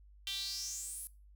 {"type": "tone with high-pass filter sweep", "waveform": "sawtooth", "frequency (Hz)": 392, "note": "G4", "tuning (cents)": 0, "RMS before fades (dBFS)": -41, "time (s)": [0.27, 1.07], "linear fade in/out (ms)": 0, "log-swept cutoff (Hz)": [3200, 11000], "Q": 6, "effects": ["noise-tail reverb RT60 0.3 s tail -19 dB re dry", "added 50 Hz sine -56 dBFS peak until 1.35 s"]}